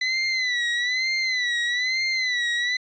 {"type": "tone with vibrato", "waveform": "30% pulse", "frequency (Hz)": 2000, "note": "B6", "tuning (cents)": 21, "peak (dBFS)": -19, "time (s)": [0.01, 2.77], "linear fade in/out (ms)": 5, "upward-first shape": "sine", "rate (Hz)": 1.1, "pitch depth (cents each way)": 87, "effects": ["resampled to 16000 Hz"]}